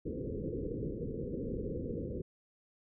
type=low-pass noise; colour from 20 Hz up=white; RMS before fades=-38 dBFS; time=0.05-2.22 s; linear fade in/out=10 ms; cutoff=510 Hz; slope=96 dB/octave; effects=none